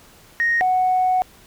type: tone pair in turn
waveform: sine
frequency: 1864.7 / 740 Hz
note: A#6 / F#5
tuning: 0 / 0 cents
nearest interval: octave + major third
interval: 1600 cents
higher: first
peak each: -15 / -14 dBFS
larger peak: second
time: 0.4-0.61 / 0.61-1.22 s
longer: second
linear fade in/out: 0 ms
effects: tanh soft clip ceiling -11 dBFS + pink hiss -49 dBFS RMS until 1.46 s